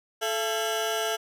30% pulse tone cluster, 436.1 / 676 / 1617 / 2949 Hz, A4 / E5 / G#6 / F#7, -15 / +43 / -47 / -6 cents, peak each -28 / -27 / -32 / -31 dBFS, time 0.21-1.17 s, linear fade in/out 20 ms, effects resampled to 32000 Hz

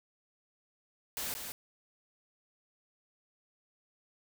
white noise with echo, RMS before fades -37 dBFS, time 1.17-1.34 s, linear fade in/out 0 ms, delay 180 ms, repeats 1, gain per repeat -5 dB, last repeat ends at 1.52 s, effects none

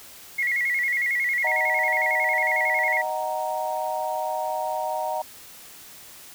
sine tone with vibrato, 2051 Hz, C7, 35 cents flat, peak -21 dBFS, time 0.38-3.02 s, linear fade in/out 10 ms, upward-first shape square, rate 11 Hz, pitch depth 87 cents each way
sine chord, D# minor, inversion none, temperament just, 622.3 / 746.7 / 933.4 Hz, D#5 / F#5 / A#5, 0 / +16 / +2 cents, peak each -29 dBFS, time 1.44-5.22 s, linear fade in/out 5 ms
effects white hiss -45 dBFS RMS until 6.34 s

